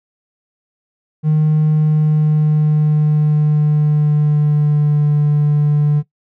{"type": "tone with pitch glide", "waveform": "triangle", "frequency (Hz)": [153.8, 147.88], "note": ["D#3", "D3"], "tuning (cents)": [-20, 12], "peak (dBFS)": -7, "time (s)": [1.23, 6.03], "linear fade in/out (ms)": 50, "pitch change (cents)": -68, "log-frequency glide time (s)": [1.66, 5.12], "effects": ["noise-tail reverb RT60 0.1 s tail -18 dB re dry", "tanh soft clip ceiling -5 dBFS"]}